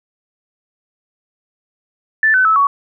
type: tone with pitch steps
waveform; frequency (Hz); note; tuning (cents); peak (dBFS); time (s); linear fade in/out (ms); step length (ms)
sine; 1760 / 1514.6 / 1303.4 / 1121.6; A6 / F#6 / E6 / C#6; 0 / +40 / -20 / +20; -9; 2.23-2.67; 2; 110
effects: none